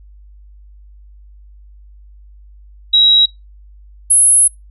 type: tone pair in turn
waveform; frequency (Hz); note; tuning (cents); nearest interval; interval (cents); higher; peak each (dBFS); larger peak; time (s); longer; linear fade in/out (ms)
sine; 3853 / 10624; B7 / E9; -44 / +12; octave + tritone; 1756; second; -6; neither; 2.93-3.26 / 4.1-4.48; second; 10
effects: noise-tail reverb RT60 0.2 s tail -24 dB re dry + added 50 Hz sine -38 dBFS peak until 4.7 s